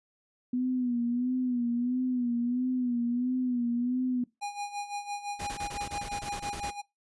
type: tone with vibrato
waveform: sine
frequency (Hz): 246.1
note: B3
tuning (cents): -6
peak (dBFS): -26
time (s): 0.53-4.24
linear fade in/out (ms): 5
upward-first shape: sine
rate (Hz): 1.5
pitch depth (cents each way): 65
type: tone with tremolo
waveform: square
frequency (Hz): 817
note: G#5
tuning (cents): -29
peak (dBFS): -32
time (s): 4.41-6.82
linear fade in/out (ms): 20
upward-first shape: sine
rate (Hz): 5.9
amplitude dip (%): 75
type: noise bursts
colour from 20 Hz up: pink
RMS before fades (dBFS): -39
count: 13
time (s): 5.39-6.708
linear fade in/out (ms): 10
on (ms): 82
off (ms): 21
effects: noise-tail reverb RT60 0.2 s tail -21 dB re dry + resampled to 24000 Hz